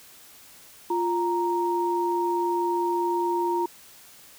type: tone pair together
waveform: sine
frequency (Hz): 349.2 / 932.3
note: F4 / A#5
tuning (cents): 0 / 0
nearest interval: octave + perfect fourth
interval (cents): 1700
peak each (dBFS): -25 / -25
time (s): 0.9-3.66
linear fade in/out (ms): 5
effects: white hiss -50 dBFS RMS until 4.38 s